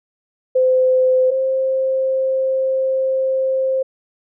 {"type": "tone pair in turn", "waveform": "sine", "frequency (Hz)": [514, 527.2], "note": ["C5", "C5"], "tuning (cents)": [-31, 13], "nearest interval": "unison", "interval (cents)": 44, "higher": "second", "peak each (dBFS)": [-11, -15], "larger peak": "first", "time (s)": [[0.55, 1.31], [1.31, 3.83]], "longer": "second", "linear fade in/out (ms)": 10, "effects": []}